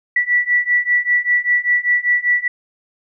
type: beating tone pair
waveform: sine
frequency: 1953 / 1958.1 Hz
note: B6 / B6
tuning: -20 / -15 cents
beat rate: 5.1 Hz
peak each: -17 / -16 dBFS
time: 0.16-2.48 s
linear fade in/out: 5 ms
effects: none